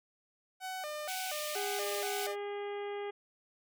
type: tone with vibrato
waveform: sawtooth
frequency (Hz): 672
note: E5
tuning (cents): +33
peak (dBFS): -34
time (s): 0.6-2.36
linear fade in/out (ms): 50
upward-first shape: square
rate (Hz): 2.1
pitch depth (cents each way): 190
type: high-pass noise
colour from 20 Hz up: pink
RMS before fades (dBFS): -41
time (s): 1.08-2.27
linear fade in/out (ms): 5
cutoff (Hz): 2100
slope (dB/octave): 96
type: harmonic tone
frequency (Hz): 407.3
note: G#4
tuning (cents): -34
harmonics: 1 / 2 / 3 / 4 / 5 / 6 / 7 / 8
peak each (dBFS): -37 / -44 / -51 / -54 / -50 / -57 / -58 / -57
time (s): 1.55-3.11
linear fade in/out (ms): 10
effects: none